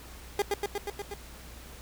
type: tone with echo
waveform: 30% pulse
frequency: 406.1 Hz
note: G#4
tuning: 39 cents flat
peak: -21 dBFS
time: 0.39-0.42 s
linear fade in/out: 2 ms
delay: 120 ms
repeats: 6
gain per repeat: -2 dB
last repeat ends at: 1.14 s
effects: added 60 Hz sine -48 dBFS peak until 1.81 s + pink hiss -49 dBFS RMS until 1.81 s